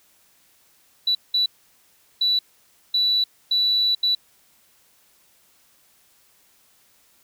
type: tone bursts at uneven times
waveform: sine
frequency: 3951 Hz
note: B7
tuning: in tune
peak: -16 dBFS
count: 6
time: 1.07-1.15 / 1.34-1.46 / 2.21-2.39 / 2.94-3.24 / 3.51-3.95 / 4.03-4.15 s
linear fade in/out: 5 ms
effects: tanh soft clip ceiling -12 dBFS + white hiss -59 dBFS RMS until 7.23 s